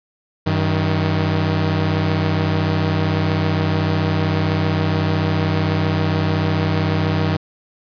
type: tone pair together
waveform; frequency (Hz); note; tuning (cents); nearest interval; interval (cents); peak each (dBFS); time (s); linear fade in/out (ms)
sawtooth; 95.71 / 157.3; G2 / D#3; -41 / +19; major sixth; 860; -15 / -15; 0.46-7.37; 10
effects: resampled to 11025 Hz + 8-bit